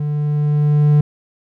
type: tone with level ramp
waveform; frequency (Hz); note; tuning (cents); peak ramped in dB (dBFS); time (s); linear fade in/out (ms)
triangle; 148.2; D3; +16; -16 to -6; 0-1.01; 5
effects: none